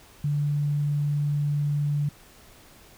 sine tone, 145.9 Hz, D3, 11 cents flat, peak -22 dBFS, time 0.24-2.09 s, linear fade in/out 5 ms, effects pink hiss -52 dBFS RMS until 2.97 s

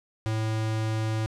square tone, 110 Hz, A2, in tune, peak -26 dBFS, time 0.26-1.26 s, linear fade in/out 0 ms, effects low-pass 8000 Hz 12 dB/octave

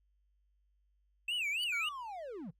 triangle tone with vibrato, 2588 Hz, E7, 32 cents flat, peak -31 dBFS, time 1.28-1.89 s, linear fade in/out 5 ms, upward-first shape sine, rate 3.6 Hz, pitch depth 240 cents each way
sawtooth tone with exponential growth, 4600 Hz, D8, 37 cents flat, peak -35 dBFS, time 1.56-1.64 s, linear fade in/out 2 ms, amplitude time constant 16 ms
triangle linear sweep, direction down, 1480 to 139 Hz, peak -39 dBFS, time 1.72-2.51 s, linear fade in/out 10 ms
effects noise-tail reverb RT60 0.1 s tail -24 dB re dry + added 50 Hz sine -70 dBFS peak until 2.59 s

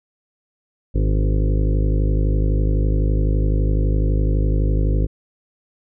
harmonic tone with a mistuned harmonic, 51.91 Hz, G#1, in tune, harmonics 1 / 2 / 3 / 5 / 6 / 7 / 8 / 9 / 10, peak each -16 / -22 / -26 / -30 / -32 / -33 / -34 / -35 / -36 dBFS, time 0.94-5.07 s, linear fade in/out 20 ms, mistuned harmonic 6, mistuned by -26 cents, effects none

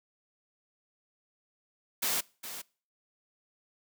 white noise with echo, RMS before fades -30 dBFS, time 2.02-2.21 s, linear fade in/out 10 ms, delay 410 ms, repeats 1, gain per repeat -11 dB, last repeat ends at 2.62 s, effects noise-tail reverb RT60 0.4 s tail -24 dB re dry + high-pass 150 Hz 12 dB/octave

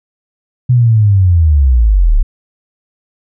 sine linear sweep, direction down, 127 to 31.41 Hz, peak -5 dBFS, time 0.69-2.23 s, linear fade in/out 10 ms, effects none

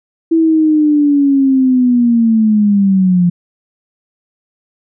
sine linear sweep, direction down, 329.6 to 173.1 Hz, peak -7 dBFS, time 0.31-3.3 s, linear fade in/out 10 ms, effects none

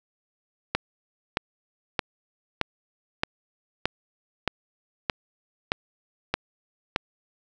click train, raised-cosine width 0.3 ms, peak -6 dBFS, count 11, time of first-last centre 0.75-6.961 s, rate 1.61 Hz, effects none

